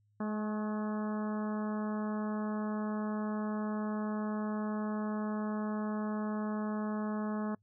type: harmonic tone with a mistuned harmonic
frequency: 212.4 Hz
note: G#3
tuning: 39 cents sharp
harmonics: 1 / 2 / 3 / 4 / 5 / 6 / 7 / 8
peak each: -33 / -43 / -44 / -47 / -46 / -49 / -53 / -53 dBFS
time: 0.2-7.55 s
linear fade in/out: 5 ms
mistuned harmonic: 5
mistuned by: +31 cents
effects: noise-tail reverb RT60 0.1 s tail -26 dB re dry + added 104 Hz sine -68 dBFS peak until 7.62 s